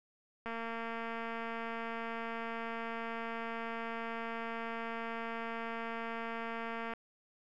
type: click train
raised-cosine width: 0.5 ms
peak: -26 dBFS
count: 1484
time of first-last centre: 0.46-6.936 s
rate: 229 Hz
effects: none